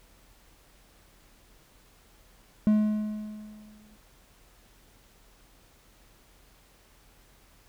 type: tone with exponential decay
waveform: triangle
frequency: 212.7 Hz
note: G#3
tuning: 42 cents sharp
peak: -15 dBFS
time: 2.67-3.96 s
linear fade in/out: 0 ms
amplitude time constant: 280 ms
effects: added 42 Hz sine -60 dBFS peak until 7.68 s + pink hiss -60 dBFS RMS until 7.68 s